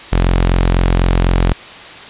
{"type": "tone", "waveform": "sawtooth", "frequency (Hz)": 44, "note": "F1", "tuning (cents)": 14, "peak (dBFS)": -6, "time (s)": [0.12, 1.53], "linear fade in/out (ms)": 10, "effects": ["white hiss -33 dBFS RMS until 2.09 s", "resampled to 8000 Hz"]}